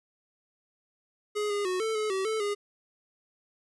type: tone with pitch steps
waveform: square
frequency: 418.2 / 408.9 / 367.7 / 442.9 / 429.1 / 382.4 / 438.8 / 409.6 Hz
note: G#4 / G#4 / F#4 / A4 / A4 / G4 / A4 / G#4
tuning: +12 / -27 / -11 / +11 / -43 / -43 / -5 / -24 cents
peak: -28 dBFS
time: 1.35-2.55 s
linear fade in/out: 20 ms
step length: 150 ms
effects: resampled to 24000 Hz + 11-bit